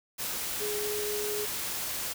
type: tone in noise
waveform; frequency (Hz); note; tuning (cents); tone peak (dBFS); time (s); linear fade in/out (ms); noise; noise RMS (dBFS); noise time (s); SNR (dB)
sine; 417.9; G#4; +11; -32; 0.6-1.46; 20; white; -34; 0.18-2.14; -1
effects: none